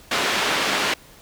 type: band-pass noise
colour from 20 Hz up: white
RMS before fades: -22 dBFS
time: 0.11-0.94 s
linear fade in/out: 5 ms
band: 210 to 3100 Hz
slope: 12 dB/octave
effects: pink hiss -48 dBFS RMS until 1.21 s